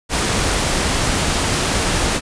pink noise, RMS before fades -18 dBFS, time 0.09-2.21 s, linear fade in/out 50 ms, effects resampled to 22050 Hz

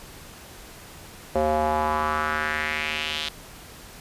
square tone with band-pass filter sweep, 76.8 Hz, D#2, 22 cents flat, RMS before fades -25 dBFS, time 1.35-3.29 s, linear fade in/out 5 ms, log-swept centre 580 to 3600 Hz, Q 2.9, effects pink hiss -44 dBFS RMS until 4 s + resampled to 32000 Hz

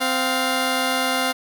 10% pulse tone pair together, 259.6 / 702 Hz, C4 / F5, -13 / +9 cents, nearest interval octave + perfect fourth, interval 1722 cents, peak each -14 dBFS, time 0-1.33 s, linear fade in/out 20 ms, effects none

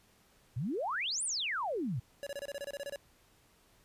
sine exponential two-way sweep, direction up then down, 105.3 to 9956 to 105.3 Hz, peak -32 dBFS, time 0.56-2 s, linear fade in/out 10 ms, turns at 1.24 s
square tone bursts, 566 Hz, C#5, 36 cents sharp, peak -38 dBFS, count 12, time 2.23-2.959 s, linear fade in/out 0 ms, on 36 ms, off 27 ms
effects pink hiss -66 dBFS RMS until 3.84 s + resampled to 32000 Hz

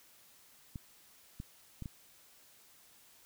clicks, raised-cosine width 5 ms, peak -29 dBFS, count 4, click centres 0.758 / 1.401 / 1.823 / 1.858 s, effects white hiss -62 dBFS RMS until 3.25 s

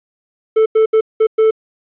triangle tone bursts at uneven times, 440 Hz, A4, in tune, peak -6 dBFS, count 5, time 0.56-0.66 / 0.75-0.86 / 0.93-1.01 / 1.2-1.27 / 1.38-1.51 s, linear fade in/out 10 ms, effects resampled to 8000 Hz + 8-bit

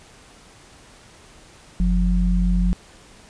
sine tone pair together, 47.25 / 178.4 Hz, F#1 / F3, +37 / +37 cents, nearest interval octave + major seventh, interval 2300 cents, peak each -17 / -20 dBFS, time 1.8-2.73 s, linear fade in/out 0 ms, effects pink hiss -48 dBFS RMS until 3.29 s + resampled to 22050 Hz

